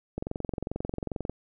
click train, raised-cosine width 2 ms, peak -18 dBFS, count 26, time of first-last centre 0.18-1.296 s, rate 22.4 Hz, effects none

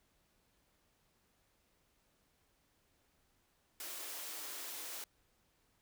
white high-pass noise, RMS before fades -45 dBFS, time 3.8-5.04 s, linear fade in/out 2 ms, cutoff 270 Hz, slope 96 dB/octave, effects pink hiss -75 dBFS RMS until 5.81 s

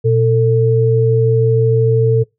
sine tone pair together, 120 / 446.8 Hz, B2 / A4, -49 / +27 cents, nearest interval octave + major seventh, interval 2276 cents, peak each -12 dBFS, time 0.04-2.24 s, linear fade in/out 20 ms, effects noise-tail reverb RT60 0.2 s tail -23 dB re dry

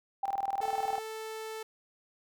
sine tone with tremolo, 788 Hz, G5, 9 cents sharp, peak -27 dBFS, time 0.23-0.99 s, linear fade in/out 5 ms, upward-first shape square, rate 20 Hz, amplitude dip 80%
sawtooth tone, 440 Hz, A4, in tune, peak -34 dBFS, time 0.61-1.63 s, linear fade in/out 5 ms
effects none

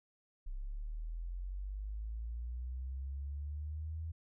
sine linear sweep, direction up, 32.14 to 81.8 Hz, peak -38 dBFS, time 0.46-4.12 s, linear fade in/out 10 ms, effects none

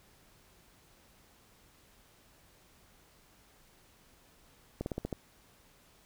slowing click train, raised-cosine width 2 ms, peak -21 dBFS, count 6, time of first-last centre 4.81-5.128 s, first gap 51 ms, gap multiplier 1.11, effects pink hiss -63 dBFS RMS until 6.05 s

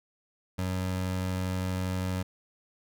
25% pulse tone, 92.5 Hz, F#2, in tune, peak -25 dBFS, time 0.58-2.23 s, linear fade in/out 10 ms, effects none

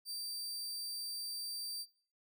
sawtooth tone, 4671 Hz, D8, 10 cents flat, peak -37 dBFS, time 0.05-1.86 s, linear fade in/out 50 ms, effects noise-tail reverb RT60 0.4 s tail -18 dB re dry

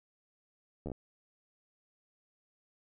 slowing click train, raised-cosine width 2 ms, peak -26 dBFS, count 5, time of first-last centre 0.86-0.917 s, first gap 12 ms, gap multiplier 1.12, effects none

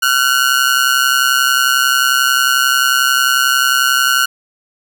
sawtooth ring-modulated tone, 1439 Hz, F#6, 49 cents flat, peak -4 dBFS, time 0.02-4.26 s, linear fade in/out 10 ms, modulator 65.6 Hz, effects none

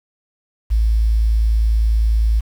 sine tone with quantisation, 55 Hz, A1, in tune, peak -12 dBFS, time 0.7-2.41 s, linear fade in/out 20 ms, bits 7, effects none

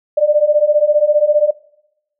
sine beating tone pair, 587.3 / 602.3 Hz, D5 / D5, 0 / +44 cents, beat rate 15 Hz, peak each -13 / -12 dBFS, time 0.17-1.51 s, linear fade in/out 10 ms, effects noise-tail reverb RT60 0.8 s tail -21 dB re dry

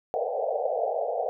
pink band-pass noise, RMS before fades -28 dBFS, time 0.14-1.29 s, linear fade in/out 0 ms, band 460 to 780 Hz, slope 96 dB/octave, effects none

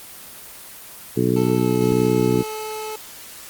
harmonic tone, 61.74 Hz, B1, in tune, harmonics 2 / 3 / 4 / 5 / 6 / 7, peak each -23 / -23 / -23 / -23 / -23 / -23 dBFS, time 1.16-2.43 s, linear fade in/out 20 ms
25% pulse tone with pitch glide, 440 to 432.7 Hz, A4 to A4, 0 to -29 cents, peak -24 dBFS, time 1.36-2.96 s, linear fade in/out 5 ms, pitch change -29 cents, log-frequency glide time 1.56-1.7 s
effects white hiss -39 dBFS RMS until 3.49 s + Opus 24 kbps

